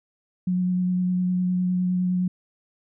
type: tone with vibrato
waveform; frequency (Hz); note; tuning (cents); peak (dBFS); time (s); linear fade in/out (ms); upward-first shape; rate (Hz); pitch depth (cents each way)
sine; 181.5; F#3; -33; -20; 0.47-2.28; 5; sine; 9.8; 12
effects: none